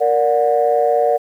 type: chord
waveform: sine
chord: Bb augmented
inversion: none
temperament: just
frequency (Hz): 466.2 / 582.7 / 728.4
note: Bb4 / D5 / F#5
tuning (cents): 0 / -14 / -27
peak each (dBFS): -16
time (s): 0-1.18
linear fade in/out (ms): 20
effects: tanh soft clip ceiling -4 dBFS + 8-bit